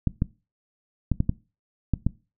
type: clicks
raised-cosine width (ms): 5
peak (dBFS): -9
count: 7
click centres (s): 0.073 / 0.221 / 1.117 / 1.204 / 1.294 / 1.937 / 2.066
effects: noise-tail reverb RT60 0.3 s tail -20 dB re dry